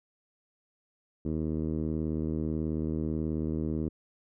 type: tone with low-pass filter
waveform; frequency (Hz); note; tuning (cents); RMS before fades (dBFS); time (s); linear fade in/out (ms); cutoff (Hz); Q
10% pulse; 78.4; D#2; +14; -31; 1.25-3.89; 5; 330; 1.3
effects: none